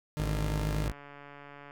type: tone with vibrato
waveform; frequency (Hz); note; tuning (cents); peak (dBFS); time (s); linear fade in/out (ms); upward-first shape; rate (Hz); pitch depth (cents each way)
40% pulse; 150.5; D3; +43; -32; 0.17-0.88; 0; triangle; 6.8; 15
type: tone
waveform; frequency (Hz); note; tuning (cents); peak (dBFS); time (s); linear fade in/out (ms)
sawtooth; 53; G#1; +36; -26; 0.19-0.92; 10
type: click train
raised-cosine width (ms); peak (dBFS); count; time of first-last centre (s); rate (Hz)
0.5; -33; 121; 0.87-1.709; 143
effects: none